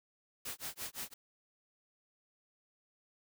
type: noise with tremolo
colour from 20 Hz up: white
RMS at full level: -40 dBFS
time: 0.45-1.14 s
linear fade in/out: 5 ms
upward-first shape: sine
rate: 5.8 Hz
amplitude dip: 100%
effects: none